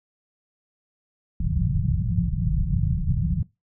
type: low-pass noise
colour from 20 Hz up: white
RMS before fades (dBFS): -23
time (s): 1.4-3.43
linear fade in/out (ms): 5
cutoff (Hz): 180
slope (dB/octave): 96
effects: noise-tail reverb RT60 0.2 s tail -18 dB re dry